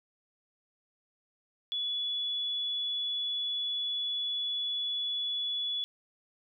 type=tone; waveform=sine; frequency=3415 Hz; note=G#7; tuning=48 cents sharp; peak=-30 dBFS; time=1.72-5.84 s; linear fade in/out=0 ms; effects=none